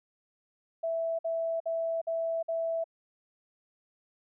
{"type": "tone bursts", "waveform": "sine", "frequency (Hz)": 659.3, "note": "E5", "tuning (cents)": 0, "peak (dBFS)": -28, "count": 5, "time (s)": [0.83, 2.842], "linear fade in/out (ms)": 10, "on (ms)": 360, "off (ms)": 53, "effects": []}